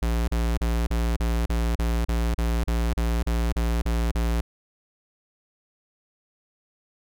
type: tone bursts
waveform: square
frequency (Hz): 57.7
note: A#1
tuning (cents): -17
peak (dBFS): -22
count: 15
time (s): 0.02-4.41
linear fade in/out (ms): 5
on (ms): 260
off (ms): 35
effects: none